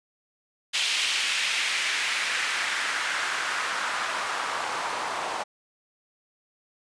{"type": "noise with band-pass filter sweep", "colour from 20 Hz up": "white", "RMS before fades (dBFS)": -28, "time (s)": [0.73, 5.44], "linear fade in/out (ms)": 20, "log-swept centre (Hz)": [3000, 830], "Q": 1.7, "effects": ["resampled to 22050 Hz"]}